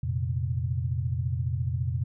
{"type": "chord", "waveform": "sine", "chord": "F suspended fourth", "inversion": "none", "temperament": "just", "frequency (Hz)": [87.31, 116.41, 130.96], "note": ["F2", "Bb2", "C3"], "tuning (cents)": [0, -2, 2], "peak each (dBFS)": -30, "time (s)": [0.03, 2.04], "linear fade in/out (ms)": 5, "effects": []}